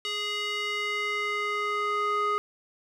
square tone with band-pass filter sweep, 415.3 Hz, G#4, in tune, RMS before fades -29 dBFS, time 0.05-2.38 s, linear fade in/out 0 ms, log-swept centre 3200 to 1200 Hz, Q 2.2, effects none

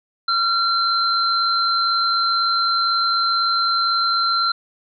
sine tone pair together, 1368 / 4099 Hz, F6 / C8, -36 / -36 cents, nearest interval octave + perfect fifth, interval 1900 cents, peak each -18 / -20 dBFS, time 0.28-4.52 s, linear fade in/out 5 ms, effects none

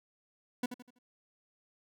40% pulse tone with echo, 246.9 Hz, B3, in tune, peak -29 dBFS, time 0.63-0.66 s, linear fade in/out 5 ms, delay 82 ms, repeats 4, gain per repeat -9 dB, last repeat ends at 0.988 s, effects none

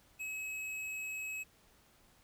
triangle tone with tanh clipping, 2564 Hz, E7, 49 cents flat, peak -40 dBFS, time 0.19-1.44 s, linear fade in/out 20 ms, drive 18 dB, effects pink hiss -66 dBFS RMS until 2.23 s

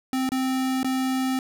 square tone with dropouts, 261 Hz, C4, 4 cents flat, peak -23 dBFS, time 0.13-1.39 s, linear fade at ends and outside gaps 1 ms, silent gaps 0.291-0.319 / 0.831-0.845 s, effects none

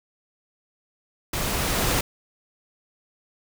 pink noise with level ramp, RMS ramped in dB -27 to -22 dBFS, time 1.33-2.01 s, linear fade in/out 5 ms, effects none

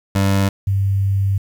25% pulse / sine tone pair in turn, 98 / 98 Hz, G2 / G2, 0 / 0 cents, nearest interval unison, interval 0 cents, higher neither, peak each -10 / -14 dBFS, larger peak first, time 0.15-0.49 / 0.67-1.38 s, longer second, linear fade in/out 5 ms, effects 8-bit

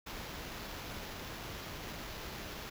pink noise with sample-and-hold, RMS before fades -44 dBFS, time 0.06-2.7 s, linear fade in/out 10 ms, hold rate 8820 Hz, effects none

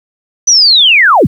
sine linear sweep, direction down, 6060 to 62 Hz, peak -3 dBFS, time 0.47-1.27 s, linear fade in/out 10 ms, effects 7-bit

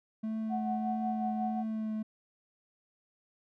triangle tone with vibrato, 218.7 Hz, A3, 10 cents flat, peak -30 dBFS, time 0.23-2.03 s, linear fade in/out 10 ms, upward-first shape triangle, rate 1.6 Hz, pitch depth 17 cents each way
sine tone with tremolo, 740 Hz, F#5, in tune, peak -31 dBFS, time 0.49-1.64 s, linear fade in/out 50 ms, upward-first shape sine, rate 5.5 Hz, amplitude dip 55%
effects none

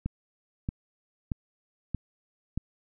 click train, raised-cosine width 5 ms, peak -17 dBFS, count 5, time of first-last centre 0.06-2.576 s, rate 1.59 Hz, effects none

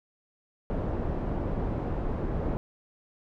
pink low-pass noise, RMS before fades -30 dBFS, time 0.7-2.57 s, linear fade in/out 0 ms, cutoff 640 Hz, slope 12 dB/octave, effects none

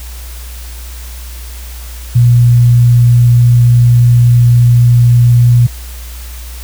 sine tone, 120.5 Hz, B2, 42 cents flat, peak -3 dBFS, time 2.15-5.67 s, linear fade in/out 10 ms, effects added 60 Hz sine -24 dBFS peak until 6.63 s + white hiss -33 dBFS RMS until 6.63 s

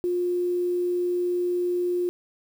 sine tone with quantisation, 354.8 Hz, F4, 27 cents sharp, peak -22 dBFS, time 0.04-2.09 s, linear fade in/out 0 ms, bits 8, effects none

